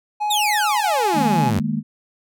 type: tone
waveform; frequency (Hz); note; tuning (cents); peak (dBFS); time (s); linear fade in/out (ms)
triangle; 840; G#5; +19; -17; 0.2-1.51; 20
type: exponential sweep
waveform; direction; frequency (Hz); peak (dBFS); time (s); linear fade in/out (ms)
sawtooth; down; 3859 to 86.9; -16; 0.3-1.6; 10
type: chord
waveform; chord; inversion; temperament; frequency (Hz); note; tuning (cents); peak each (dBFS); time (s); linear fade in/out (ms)
sine; D# suspended fourth; none; equal with one note detuned; 155.56 / 210.2 / 233.1; D#3 / G#3 / A#3; 0 / +21 / 0; -25 / -23 / -24; 1.13-1.83; 50
effects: none